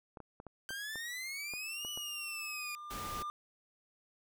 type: clicks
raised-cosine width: 1 ms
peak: -33 dBFS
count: 9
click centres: 0.172 / 0.203 / 0.401 / 0.467 / 0.706 / 0.957 / 1.537 / 1.849 / 1.975 s
type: exponential two-way sweep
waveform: sawtooth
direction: up then down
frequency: 1553 to 2960 to 2423 Hz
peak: -36 dBFS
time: 0.69-2.75 s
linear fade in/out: 0 ms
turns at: 1.9 s
type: tone with exponential growth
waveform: triangle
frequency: 1199 Hz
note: D6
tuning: 36 cents sharp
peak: -35 dBFS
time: 0.81-3.3 s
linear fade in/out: 0 ms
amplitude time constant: 540 ms
type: noise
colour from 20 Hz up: pink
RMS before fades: -44 dBFS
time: 2.9-3.23 s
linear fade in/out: 10 ms
effects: none